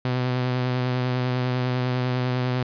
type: tone with vibrato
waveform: sawtooth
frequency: 126 Hz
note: B2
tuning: 35 cents sharp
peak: -18 dBFS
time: 0.05-2.63 s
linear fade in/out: 2 ms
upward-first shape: sine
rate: 10 Hz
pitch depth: 21 cents each way
effects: resampled to 11025 Hz + 10-bit